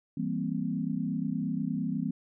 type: chord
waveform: sine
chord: C dominant seventh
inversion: first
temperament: equal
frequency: 164.81 / 196 / 233.1 / 261.6 Hz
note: E3 / G3 / Bb3 / C4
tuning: 0 / 0 / 0 / 0 cents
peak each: -34 dBFS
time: 0.17-2.11 s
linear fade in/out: 5 ms
effects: none